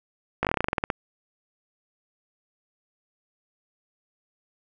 slowing click train, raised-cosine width 0.5 ms, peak -8 dBFS, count 14, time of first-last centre 0.43-0.902 s, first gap 18 ms, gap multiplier 1.11, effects none

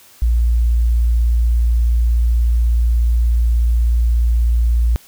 sine tone, 58.27 Hz, A#1, in tune, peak -11 dBFS, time 0.22-4.96 s, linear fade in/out 0 ms, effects white hiss -46 dBFS RMS until 5.07 s

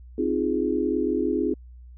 sine chord, F minor seventh, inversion second, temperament equal, 261.6 / 311.1 / 349.2 / 415.3 Hz, C4 / Eb4 / F4 / Ab4, 0 / 0 / 0 / 0 cents, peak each -27 dBFS, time 0.18-1.54 s, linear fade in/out 5 ms, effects added 61 Hz sine -42 dBFS peak until 1.97 s

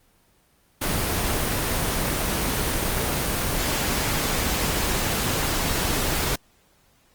pink noise, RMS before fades -24 dBFS, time 0.81-6.36 s, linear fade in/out 10 ms, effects pink hiss -61 dBFS RMS until 7.14 s + Opus 24 kbps

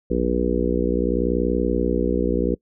harmonic tone with a mistuned harmonic, 60.7 Hz, B1, 29 cents flat, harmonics 1 / 3 / 4 / 5 / 6 / 7 / 8, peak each -26 / -26 / -26 / -26 / -26 / -26 / -26 dBFS, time 0.1-2.55 s, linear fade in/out 10 ms, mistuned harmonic 1, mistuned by -50 cents, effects noise-tail reverb RT60 0.1 s tail -24 dB re dry

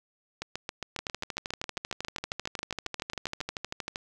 two click trains, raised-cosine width 0.2 ms, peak -16 / -16 dBFS, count 23 / 39, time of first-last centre 0.42-3.405 / 0.99-3.959 s, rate 7.37 / 12.8 Hz, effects none

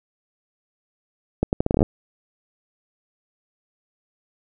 accelerating click train, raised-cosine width 2 ms, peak -5 dBFS, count 11, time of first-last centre 1.43-1.829 s, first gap 99 ms, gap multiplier 0.77, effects none

